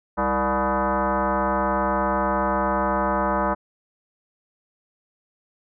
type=tone with frequency modulation; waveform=sine; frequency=199.1 Hz; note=G3; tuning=27 cents sharp; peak=-19 dBFS; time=0.17-3.55 s; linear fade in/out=20 ms; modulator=263 Hz; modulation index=4.4; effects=none